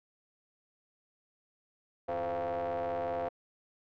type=ring-modulated tone; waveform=40% pulse; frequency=85.1 Hz; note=F2; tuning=44 cents flat; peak=-28 dBFS; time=2.08-3.29 s; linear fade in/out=10 ms; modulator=604 Hz; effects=low-pass 2000 Hz 12 dB/octave